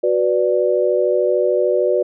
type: chord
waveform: sine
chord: B minor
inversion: second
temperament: equal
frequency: 370 / 493.9 / 587.3 Hz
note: F#4 / B4 / D5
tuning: 0 / 0 / 0 cents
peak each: -18 dBFS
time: 0.03-2.03 s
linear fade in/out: 10 ms
effects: none